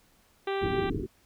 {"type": "harmonic tone", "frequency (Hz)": 391.9, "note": "G4", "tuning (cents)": 0, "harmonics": [1, 2, 3, 4, 5, 6, 7, 8, 9, 10], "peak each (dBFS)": [-29, -35, -39, -41, -43, -45, -46, -47, -48, -49], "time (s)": [0.47, 0.9], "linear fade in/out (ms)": 5}
{"type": "low-pass noise", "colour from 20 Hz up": "white", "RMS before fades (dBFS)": -32, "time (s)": [0.61, 1.07], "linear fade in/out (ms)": 20, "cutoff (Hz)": 420, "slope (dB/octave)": 96}
{"effects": ["pink hiss -64 dBFS RMS until 1.25 s"]}